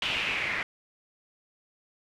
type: noise with low-pass filter sweep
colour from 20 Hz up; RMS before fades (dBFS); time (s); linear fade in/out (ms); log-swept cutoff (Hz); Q
white; -30; 0.02-0.63; 2; 3000 to 2000; 4.4
effects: none